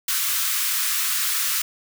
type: high-pass noise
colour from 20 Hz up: white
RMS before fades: -23 dBFS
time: 0.08-1.62 s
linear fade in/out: 5 ms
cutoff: 1100 Hz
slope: 48 dB/octave
effects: none